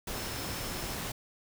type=tone in noise; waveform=sine; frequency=5274 Hz; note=E8; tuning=in tune; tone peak=-47 dBFS; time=0.14-0.95 s; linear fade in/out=5 ms; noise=pink; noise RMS=-37 dBFS; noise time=0.07-1.12 s; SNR=-13 dB; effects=none